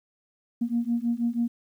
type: beating tone pair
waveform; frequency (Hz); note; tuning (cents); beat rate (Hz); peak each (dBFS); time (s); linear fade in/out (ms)
sine; 232.7 / 238.9; A#3 / A#3; -3 / +43; 6.2; -26; 0.61-1.48; 10
effects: tanh soft clip ceiling -16 dBFS + 10-bit